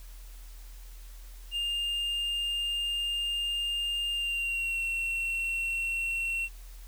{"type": "tone with pitch glide", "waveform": "triangle", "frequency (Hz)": [2810, 2721], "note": ["F7", "F7"], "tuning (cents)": [10, -46], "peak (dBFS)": -27, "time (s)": [1.51, 6.49], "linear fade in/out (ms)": 50, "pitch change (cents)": -56, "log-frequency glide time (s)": [4.12, 4.81], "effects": ["added 41 Hz sine -43 dBFS peak until 6.87 s", "white hiss -56 dBFS RMS until 6.87 s"]}